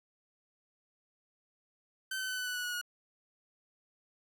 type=tone with pitch steps; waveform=sawtooth; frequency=1538 / 1524.7 / 1511.6 / 1498.5 / 1485.6 / 1472.8 / 1460.1 / 1447.5 Hz; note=G6 / G6 / F#6 / F#6 / F#6 / F#6 / F#6 / F#6; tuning=-33 / -48 / +37 / +22 / +7 / -8 / -23 / -38 cents; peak=-31 dBFS; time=2.11-2.814 s; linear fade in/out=5 ms; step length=88 ms; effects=none